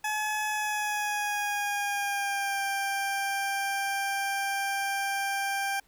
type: tone with pitch glide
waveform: 20% pulse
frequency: 852 to 790.4 Hz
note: G#5 to G5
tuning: +44 to +14 cents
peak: -23 dBFS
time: 0.04-5.8 s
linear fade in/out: 5 ms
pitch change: -130 cents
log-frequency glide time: 0.48-2.63 s
effects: pink hiss -65 dBFS RMS until 5.87 s